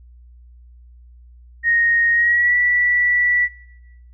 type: tone with pitch glide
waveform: sine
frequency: 1864.7 to 1956.3 Hz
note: A#6 to B6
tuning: 0 to -17 cents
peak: -13 dBFS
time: 1.63-3.49 s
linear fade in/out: 50 ms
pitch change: +83 cents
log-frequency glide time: 2.12-2.55 s
effects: noise-tail reverb RT60 1.0 s tail -21 dB re dry + added 60 Hz sine -42 dBFS peak until 4.13 s